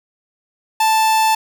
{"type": "tone", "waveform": "45% pulse", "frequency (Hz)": 880, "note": "A5", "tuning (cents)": 0, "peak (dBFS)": -12, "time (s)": [0.8, 1.35], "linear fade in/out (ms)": 5, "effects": []}